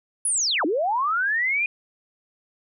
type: linear two-way sweep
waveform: sine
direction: down then up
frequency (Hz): 10548 to 277.2 to 2472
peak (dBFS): -20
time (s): 0.25-1.66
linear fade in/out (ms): 2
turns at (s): 0.65
effects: none